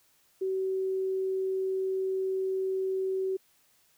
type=tone; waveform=sine; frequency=380 Hz; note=F#4; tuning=46 cents sharp; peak=-27 dBFS; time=0.41-3.37 s; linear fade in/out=10 ms; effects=white hiss -66 dBFS RMS until 3.97 s